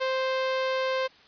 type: tone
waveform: sawtooth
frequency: 523.3 Hz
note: C5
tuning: in tune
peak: -21 dBFS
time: 0-1.08 s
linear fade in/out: 20 ms
effects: white hiss -55 dBFS RMS until 1.27 s + resampled to 11025 Hz